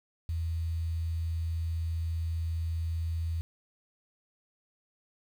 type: tone with quantisation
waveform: sine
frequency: 82.41 Hz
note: E2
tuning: in tune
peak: -29 dBFS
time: 0.29-3.41 s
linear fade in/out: 0 ms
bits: 9
effects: none